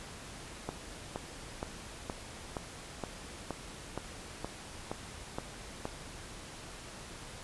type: click train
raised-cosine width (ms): 1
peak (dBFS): -21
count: 12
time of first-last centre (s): 0.69-5.854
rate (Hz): 2.13
effects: pink hiss -47 dBFS RMS until 7.43 s + resampled to 24000 Hz